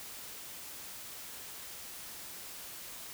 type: silence
effects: white hiss -46 dBFS RMS until 3.13 s